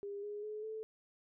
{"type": "tone with pitch steps", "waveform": "sine", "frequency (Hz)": [403.5, 414.6, 426, 437.7], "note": ["G#4", "G#4", "G#4", "A4"], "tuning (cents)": [-50, -3, 44, -9], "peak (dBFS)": -40, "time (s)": [0.03, 0.83], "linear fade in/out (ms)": 0, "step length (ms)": 200, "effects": []}